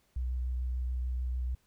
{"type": "tone with vibrato", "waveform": "sine", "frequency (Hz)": 62.4, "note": "B1", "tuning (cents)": 19, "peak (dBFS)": -30, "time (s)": [0.16, 1.55], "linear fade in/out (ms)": 5, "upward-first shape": "square", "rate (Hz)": 6.8, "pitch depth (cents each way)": 12, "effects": ["pink hiss -71 dBFS RMS until 1.66 s"]}